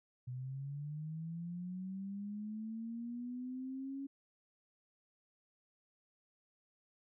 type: linear sweep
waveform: sine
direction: up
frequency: 123.47 to 277.2 Hz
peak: -40 dBFS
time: 0.27-4.07 s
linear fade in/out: 10 ms
effects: none